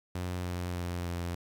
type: tone with pitch steps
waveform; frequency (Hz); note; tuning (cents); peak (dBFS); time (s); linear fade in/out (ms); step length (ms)
sawtooth; 90 / 88.91 / 87.84 / 86.78; F#2 / F2 / F2 / F2; -47 / +31 / +11 / -10; -29; 0.15-1.35; 5; 300
effects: 10-bit